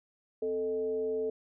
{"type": "tone with frequency modulation", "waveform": "sine", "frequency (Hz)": 440, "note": "A4", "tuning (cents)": 0, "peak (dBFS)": -29, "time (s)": [0.42, 1.3], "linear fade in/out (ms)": 5, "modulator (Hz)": 181, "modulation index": 0.45, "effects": []}